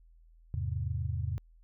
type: chord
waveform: sine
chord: E augmented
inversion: none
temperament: equal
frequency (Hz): 82.41 / 103.83 / 130.81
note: E2 / G#2 / B#2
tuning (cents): 0 / 0 / 0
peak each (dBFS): -34 / -35 / -36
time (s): 0.54-1.38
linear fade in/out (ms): 0
effects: added 41 Hz sine -56 dBFS peak until 1.63 s